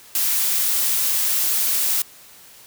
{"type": "noise", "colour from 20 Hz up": "blue", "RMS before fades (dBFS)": -20, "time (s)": [0.15, 2.02], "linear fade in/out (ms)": 2, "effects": ["white hiss -46 dBFS RMS until 2.66 s"]}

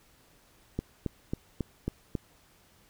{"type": "click train", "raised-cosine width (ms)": 3, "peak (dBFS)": -17, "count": 6, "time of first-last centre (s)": [0.79, 2.152], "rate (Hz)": 3.67, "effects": ["pink hiss -62 dBFS RMS until 2.89 s"]}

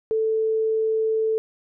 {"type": "tone", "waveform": "sine", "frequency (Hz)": 441.1, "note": "A4", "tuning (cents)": 4, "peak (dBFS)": -19, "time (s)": [0.11, 1.38], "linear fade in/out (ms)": 0, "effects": []}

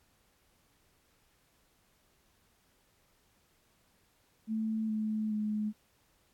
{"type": "tone with pitch steps", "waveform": "sine", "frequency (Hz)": [220, 216.1, 212.3], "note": ["A3", "A3", "G#3"], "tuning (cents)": [0, -31, 38], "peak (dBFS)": -30, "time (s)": [4.47, 5.73], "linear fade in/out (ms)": 50, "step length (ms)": 420, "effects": ["pink hiss -70 dBFS RMS until 6.33 s", "AAC 64 kbps"]}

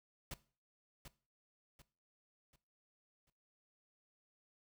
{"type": "noise with echo", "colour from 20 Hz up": "pink", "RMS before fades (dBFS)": -45, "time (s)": [0.31, 0.34], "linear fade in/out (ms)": 2, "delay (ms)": 740, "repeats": 4, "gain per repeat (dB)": -8, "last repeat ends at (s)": 3.3, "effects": ["noise-tail reverb RT60 0.4 s tail -18 dB re dry"]}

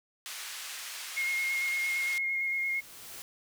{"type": "band-pass noise", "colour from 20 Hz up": "pink", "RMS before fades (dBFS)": -41, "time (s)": [0.26, 2.18], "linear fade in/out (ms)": 0, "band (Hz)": [1800, 13000], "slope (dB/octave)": 12}
{"type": "tone with vibrato", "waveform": "sine", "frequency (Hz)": 2148, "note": "C7", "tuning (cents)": 45, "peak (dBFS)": -28, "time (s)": [1.16, 2.81], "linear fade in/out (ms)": 20, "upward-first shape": "square", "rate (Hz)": 8.8, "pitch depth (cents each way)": 13}
{"type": "noise with exponential growth", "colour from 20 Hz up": "white", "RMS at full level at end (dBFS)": -43, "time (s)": [1.33, 3.22], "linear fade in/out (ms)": 0, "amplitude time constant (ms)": 410}
{"effects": []}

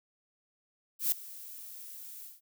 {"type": "noise with ADSR envelope", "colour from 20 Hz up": "violet", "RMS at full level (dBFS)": -26, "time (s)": [0.99, 2.41], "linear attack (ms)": 130, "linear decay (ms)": 3, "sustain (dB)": -20, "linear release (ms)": 170, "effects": []}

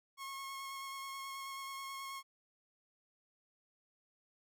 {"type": "tone with vibrato", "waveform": "sawtooth", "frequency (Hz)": 1088, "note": "C#6", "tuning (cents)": -33, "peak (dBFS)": -39, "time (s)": [0.17, 2.23], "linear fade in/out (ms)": 50, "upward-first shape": "square", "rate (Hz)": 9.3, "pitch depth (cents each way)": 10, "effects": []}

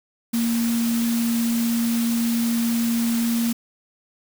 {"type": "tone in noise", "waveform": "sine", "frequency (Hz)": 232.4, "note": "A#3", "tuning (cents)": -5, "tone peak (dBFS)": -19, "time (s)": [0.33, 3.53], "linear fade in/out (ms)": 10, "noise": "white", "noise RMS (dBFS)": -31, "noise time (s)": [0.33, 3.53], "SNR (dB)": 9, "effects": []}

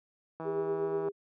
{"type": "click train", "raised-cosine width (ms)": 1, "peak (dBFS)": -26, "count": 112, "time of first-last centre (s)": [0.4, 1.085], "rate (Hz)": 162}
{"type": "tone with tremolo", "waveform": "sine", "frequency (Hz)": 402.1, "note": "G4", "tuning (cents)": 44, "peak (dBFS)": -27, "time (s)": [0.44, 1.12], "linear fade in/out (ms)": 50, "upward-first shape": "triangle", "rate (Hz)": 8.2, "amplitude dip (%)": 55}
{"effects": ["high-pass 150 Hz 12 dB/octave"]}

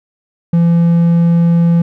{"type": "tone", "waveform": "triangle", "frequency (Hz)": 169.4, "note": "E3", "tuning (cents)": 48, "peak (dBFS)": -5, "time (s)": [0.53, 1.82], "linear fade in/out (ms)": 5, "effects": []}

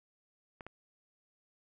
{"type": "clicks", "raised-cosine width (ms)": 0.5, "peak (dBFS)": -30, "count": 2, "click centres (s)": [0.608, 0.666], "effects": []}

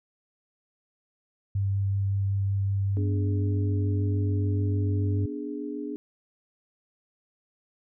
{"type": "tone with vibrato", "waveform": "sine", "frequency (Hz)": 98.5, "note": "G2", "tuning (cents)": 9, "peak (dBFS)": -23, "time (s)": [1.55, 5.26], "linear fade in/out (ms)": 5, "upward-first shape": "sine", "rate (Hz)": 5.3, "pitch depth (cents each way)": 8}
{"type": "chord", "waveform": "sine", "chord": "G# diminished", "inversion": "first", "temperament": "equal", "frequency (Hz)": [246.9, 293.7, 415.3], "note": ["B3", "D4", "G#4"], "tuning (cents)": [0, 0, 0], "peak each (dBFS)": [-37, -33, -37], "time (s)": [2.97, 5.96], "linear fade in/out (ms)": 0}
{"effects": []}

